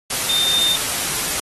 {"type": "tone in noise", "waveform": "sine", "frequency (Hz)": 3623, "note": "A7", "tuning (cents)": 50, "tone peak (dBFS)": -16, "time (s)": [0.29, 0.76], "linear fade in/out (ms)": 5, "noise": "white", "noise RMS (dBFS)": -22, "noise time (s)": [0.1, 1.4], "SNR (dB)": 3, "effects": ["AAC 32 kbps"]}